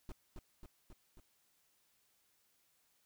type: noise with echo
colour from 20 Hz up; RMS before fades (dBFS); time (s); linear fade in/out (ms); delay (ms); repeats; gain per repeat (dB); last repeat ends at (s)
brown; -44; 0.09-0.12; 2; 270; 4; -3; 1.2
effects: white hiss -75 dBFS RMS until 3.05 s